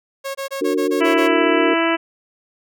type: tone bursts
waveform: sawtooth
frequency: 546 Hz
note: C#5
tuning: 26 cents flat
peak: -20 dBFS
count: 8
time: 0.24-1.281 s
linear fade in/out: 20 ms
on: 110 ms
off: 23 ms
type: chord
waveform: sine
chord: D augmented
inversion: none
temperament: just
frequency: 293.7 / 367.1 / 458.9 Hz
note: D4 / F#4 / A#4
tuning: 0 / -14 / -27 cents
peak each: -21 dBFS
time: 0.61-1.74 s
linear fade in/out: 5 ms
type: harmonic tone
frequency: 331.2 Hz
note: E4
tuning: 8 cents sharp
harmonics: 1 / 2 / 3 / 4 / 5 / 6 / 7 / 8 / 9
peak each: -19 / -22 / -24 / -25 / -26 / -27 / -27 / -28 / -29 dBFS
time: 1-1.97 s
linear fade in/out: 20 ms
effects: none